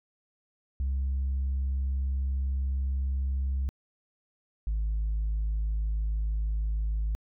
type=tone pair in turn; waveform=sine; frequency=67 / 53.18 Hz; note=C2 / G#1; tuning=+42 / +42 cents; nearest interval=major third; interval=400 cents; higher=first; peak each=-24 dBFS; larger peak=neither; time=0.8-3.69 / 4.67-7.15 s; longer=first; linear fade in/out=0 ms; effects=tanh soft clip ceiling -24 dBFS